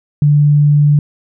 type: tone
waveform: sine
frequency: 146.83 Hz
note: D3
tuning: in tune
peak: -6 dBFS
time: 0.22-0.99 s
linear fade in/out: 2 ms
effects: none